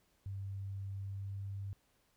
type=tone with pitch glide; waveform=sine; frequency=98 to 98.74 Hz; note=G2 to G2; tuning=0 to +13 cents; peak=-39 dBFS; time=0.26-1.73 s; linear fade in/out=0 ms; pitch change=+13 cents; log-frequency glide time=0.97-1.4 s; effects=pink hiss -74 dBFS RMS until 2.16 s